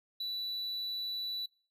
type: tone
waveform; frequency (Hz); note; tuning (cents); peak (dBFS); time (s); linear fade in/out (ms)
triangle; 3956; B7; +2; -33; 0.2-1.46; 5
effects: noise-tail reverb RT60 0.4 s tail -23 dB re dry